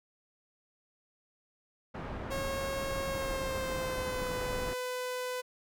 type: low-pass noise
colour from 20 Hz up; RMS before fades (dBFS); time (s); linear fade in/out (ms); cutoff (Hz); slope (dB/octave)
pink; -39; 1.94-4.74; 10; 1500; 12
type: tone with pitch glide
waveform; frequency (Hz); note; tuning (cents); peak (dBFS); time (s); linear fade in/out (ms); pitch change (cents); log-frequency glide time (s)
sawtooth; 544 to 501.7; C#5 to B4; -33 to +27; -30; 2.3-5.42; 20; -140; 3.08-4.34
effects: none